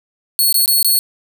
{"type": "tone with dropouts", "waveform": "5% pulse", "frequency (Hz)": 4369, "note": "C#8", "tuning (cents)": -26, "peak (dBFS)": -4, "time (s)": [0.39, 0.99], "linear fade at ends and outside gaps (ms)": 0, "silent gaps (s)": [[0.526, 0.543], [0.659, 0.678], [0.828, 0.846]], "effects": ["7-bit"]}